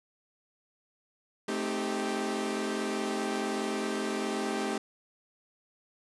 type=chord; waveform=sawtooth; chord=A half-diminished seventh; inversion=none; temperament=equal with one note detuned; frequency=216.7 / 261.6 / 311.1 / 392 Hz; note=A3 / C4 / Eb4 / G4; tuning=-26 / 0 / 0 / 0 cents; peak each=-31 / -33 / -34 / -30 dBFS; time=1.48-4.78 s; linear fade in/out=5 ms; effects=resampled to 24000 Hz + 10-bit